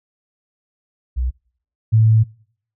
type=tone pair in turn; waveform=sine; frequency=62.3 / 110.62 Hz; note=B1 / A2; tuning=+16 / +10 cents; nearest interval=minor seventh; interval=994 cents; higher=second; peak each=-17 / -9 dBFS; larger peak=second; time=1.16-1.31 / 1.92-2.24 s; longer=second; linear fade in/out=20 ms; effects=noise-tail reverb RT60 0.6 s tail -26 dB re dry